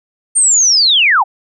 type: linear sweep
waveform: sine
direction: down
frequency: 8870 to 698.5 Hz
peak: -7 dBFS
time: 0.35-1.24 s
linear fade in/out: 20 ms
effects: none